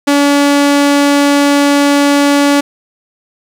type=tone; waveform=sawtooth; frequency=285.3 Hz; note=C#4; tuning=50 cents sharp; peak=-3 dBFS; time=0.07-2.61 s; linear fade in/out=10 ms; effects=low-pass 11000 Hz 12 dB/octave + 7-bit